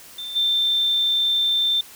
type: tone with level steps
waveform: sine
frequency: 3569 Hz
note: A7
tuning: 24 cents sharp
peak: -29 / -17 dBFS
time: 0.18-1.81 s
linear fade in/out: 5 ms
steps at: 0.35 s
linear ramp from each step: 20 ms
effects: white hiss -44 dBFS RMS until 1.95 s